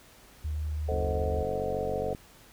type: tone with pitch glide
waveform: sine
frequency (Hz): 76.2 to 76.82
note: D#2 to D#2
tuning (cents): -36 to -22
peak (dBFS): -29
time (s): 0.44-1.43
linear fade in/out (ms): 10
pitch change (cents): +14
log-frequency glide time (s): 0.93-1.24
type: chord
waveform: sine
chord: A diminished seventh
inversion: none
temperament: equal with one note detuned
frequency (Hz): 440 / 523.3 / 627.7 / 740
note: A4 / C5 / Eb5 / Gb5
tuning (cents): 0 / 0 / +15 / 0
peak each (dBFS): -33 / -34 / -36 / -37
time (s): 0.88-2.14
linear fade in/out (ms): 10
type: click train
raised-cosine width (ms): 3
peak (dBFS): -24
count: 59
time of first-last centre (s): 0.92-2.149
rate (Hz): 47.2
effects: pink hiss -55 dBFS RMS until 2.52 s